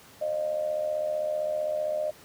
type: tone with amplitude modulation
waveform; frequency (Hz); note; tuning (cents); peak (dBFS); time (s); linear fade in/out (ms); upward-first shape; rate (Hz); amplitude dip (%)
sine; 611; D#5; -32; -23; 0.21-2.11; 10; sine; 75.5; 65
effects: pink hiss -52 dBFS RMS until 2.24 s + high-pass 100 Hz 12 dB/octave